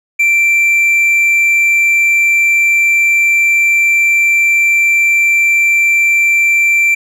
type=tone; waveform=triangle; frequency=2349 Hz; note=D7; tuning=in tune; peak=-6 dBFS; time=0.19-6.95 s; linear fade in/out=10 ms; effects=none